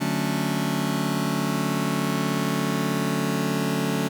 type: chord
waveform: sawtooth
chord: D major seventh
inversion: none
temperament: just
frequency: 146.83 / 183.54 / 220.2 / 275.3 Hz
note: D3 / F#3 / A3 / C#4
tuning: 0 / -14 / +2 / -12 cents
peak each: -24 dBFS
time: 0-4.09 s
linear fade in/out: 20 ms
effects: none